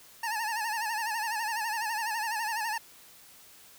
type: tone with vibrato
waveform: 25% pulse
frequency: 885 Hz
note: A5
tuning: 10 cents sharp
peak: -26 dBFS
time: 0.23-2.78 s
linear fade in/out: 5 ms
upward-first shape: sine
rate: 12 Hz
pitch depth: 95 cents each way
effects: white hiss -54 dBFS RMS until 3.78 s